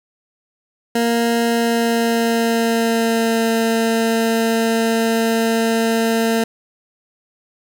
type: tone with pitch glide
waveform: 20% pulse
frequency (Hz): 233.1 to 226.9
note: A#3 to A#3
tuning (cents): 0 to -47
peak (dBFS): -10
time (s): 0.95-6.44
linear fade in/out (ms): 5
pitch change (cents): -47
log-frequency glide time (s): 1.45-3.5
effects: none